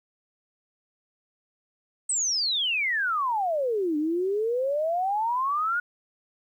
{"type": "exponential two-way sweep", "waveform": "sine", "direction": "down then up", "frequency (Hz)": [8372, 293.7, 1467], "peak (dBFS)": -23, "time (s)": [2.09, 5.8], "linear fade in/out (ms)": 5, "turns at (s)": 3.97, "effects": ["10-bit"]}